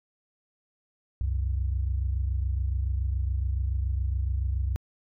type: tone pair together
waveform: sine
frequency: 65.41 / 92.5 Hz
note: C2 / F#2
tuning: 0 / 0 cents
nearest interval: tritone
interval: 600 cents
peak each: -25 / -30 dBFS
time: 1.21-4.76 s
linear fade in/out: 0 ms
effects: tanh soft clip ceiling -17 dBFS